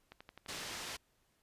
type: click train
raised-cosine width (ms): 0.3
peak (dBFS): -34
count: 9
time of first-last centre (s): 0.12-0.804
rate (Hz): 11.7
type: low-pass noise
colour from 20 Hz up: white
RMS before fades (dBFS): -44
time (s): 0.48-0.97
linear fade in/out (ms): 10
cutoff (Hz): 5500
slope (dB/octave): 12
effects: pink hiss -75 dBFS RMS until 1.42 s + resampled to 32000 Hz